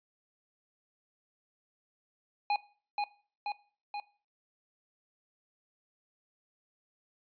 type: tone with echo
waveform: square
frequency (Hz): 825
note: G#5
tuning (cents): -12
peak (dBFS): -27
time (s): 2.5-2.56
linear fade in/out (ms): 2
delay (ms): 480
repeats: 3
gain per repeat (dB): -3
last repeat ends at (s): 4
effects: noise-tail reverb RT60 0.4 s tail -19 dB re dry + resampled to 11025 Hz